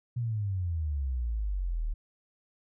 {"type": "exponential sweep", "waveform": "sine", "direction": "down", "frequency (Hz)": [123.47, 36.71], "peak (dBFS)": -28, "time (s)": [0.16, 1.94], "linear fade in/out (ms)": 10, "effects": []}